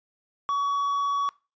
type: tone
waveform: triangle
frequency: 1129 Hz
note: C#6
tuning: 31 cents sharp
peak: -21 dBFS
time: 0.49-1.29 s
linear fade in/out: 0 ms
effects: noise-tail reverb RT60 0.3 s tail -21 dB re dry + resampled to 16000 Hz